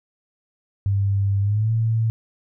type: tone with pitch glide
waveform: sine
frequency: 99.2 to 112.64 Hz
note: G2 to A2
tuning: +21 to +41 cents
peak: -17 dBFS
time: 0.86-2.1 s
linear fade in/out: 0 ms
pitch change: +220 cents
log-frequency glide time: 1.41-1.72 s
effects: none